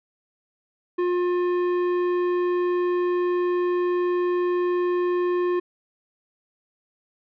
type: tone with tanh clipping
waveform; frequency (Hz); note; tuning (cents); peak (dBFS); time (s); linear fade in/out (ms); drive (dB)
sine; 355.7; F4; +32; -22; 0.98-5.6; 10; 12
effects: none